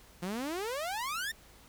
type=exponential sweep; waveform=sawtooth; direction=up; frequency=170 to 1864.7 Hz; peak=-30 dBFS; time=0.22-1.32 s; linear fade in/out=10 ms; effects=added 54 Hz sine -62 dBFS peak until 1.68 s + pink hiss -58 dBFS RMS until 1.68 s